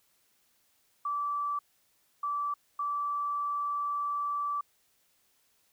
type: tone bursts at uneven times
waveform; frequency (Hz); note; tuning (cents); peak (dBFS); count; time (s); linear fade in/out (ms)
sine; 1160; D6; -22; -29; 3; 1.05-1.59 / 2.23-2.54 / 2.79-4.61; 5
effects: white hiss -70 dBFS RMS until 5.72 s